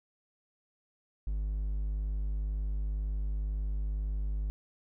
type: tone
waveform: triangle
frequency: 51 Hz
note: G#1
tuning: 31 cents flat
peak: -28 dBFS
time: 1.27-4.5 s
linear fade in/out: 0 ms
effects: none